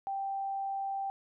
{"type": "tone", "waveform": "sine", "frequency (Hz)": 784, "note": "G5", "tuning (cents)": 0, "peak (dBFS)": -32, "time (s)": [0.07, 1.1], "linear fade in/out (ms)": 0, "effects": []}